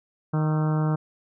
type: harmonic tone with a mistuned harmonic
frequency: 154.9 Hz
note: D#3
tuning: 7 cents flat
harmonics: 1 / 2 / 3 / 4 / 5 / 6 / 7 / 8 / 9 / 10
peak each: -21 / -31 / -35 / -37 / -38 / -39 / -40 / -41 / -40 / -46 dBFS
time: 0.33-0.96 s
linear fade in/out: 10 ms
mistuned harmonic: 9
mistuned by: -60 cents
effects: none